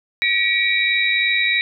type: tone cluster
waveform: sine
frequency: 1920 / 2272 / 2375 / 3822 Hz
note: B6 / C#7 / D7 / A#7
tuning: -49 / +42 / +19 / +43 cents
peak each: -21 dBFS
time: 0.22-1.61 s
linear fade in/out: 0 ms
effects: none